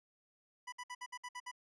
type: tone bursts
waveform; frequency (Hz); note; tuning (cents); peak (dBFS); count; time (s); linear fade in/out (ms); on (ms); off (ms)
25% pulse; 987.8; B5; 0; -39; 8; 0.67-1.515; 10; 54; 59
effects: resampled to 22050 Hz